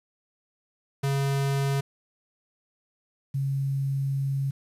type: tone pair in turn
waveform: square / sine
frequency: 138.3 / 137.11 Hz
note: C#3 / C#3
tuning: -4 / -19 cents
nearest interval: unison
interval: 15 cents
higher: first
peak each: -24 dBFS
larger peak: neither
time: 1.03-1.81 / 3.34-4.51 s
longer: second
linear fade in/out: 10 ms
effects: resampled to 32000 Hz + 9-bit